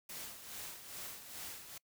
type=noise with tremolo; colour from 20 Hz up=white; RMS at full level=-45 dBFS; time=0.09-1.78 s; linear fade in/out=5 ms; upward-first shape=sine; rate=2.4 Hz; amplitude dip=60%; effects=noise-tail reverb RT60 0.1 s tail -25 dB re dry